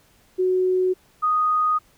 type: tone pair in turn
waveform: sine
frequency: 369.4 / 1242.5 Hz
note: F#4 / D#6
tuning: -3 / -3 cents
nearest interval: octave + major sixth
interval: 2100 cents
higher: second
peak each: -17 dBFS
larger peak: neither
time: 0.38-0.94 / 1.22-1.79 s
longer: second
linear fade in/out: 20 ms
effects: pink hiss -58 dBFS RMS until 1.97 s